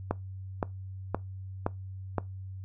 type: click train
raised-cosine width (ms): 1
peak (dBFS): -13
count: 5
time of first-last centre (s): 0.11-2.183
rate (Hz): 1.93
effects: noise-tail reverb RT60 0.2 s tail -21 dB re dry + added 95 Hz sine -38 dBFS peak until 2.64 s